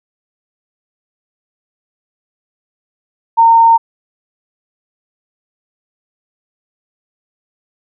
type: tone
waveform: sine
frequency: 916 Hz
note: A#5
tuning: 31 cents flat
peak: -4 dBFS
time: 3.37-3.78 s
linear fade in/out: 20 ms
effects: none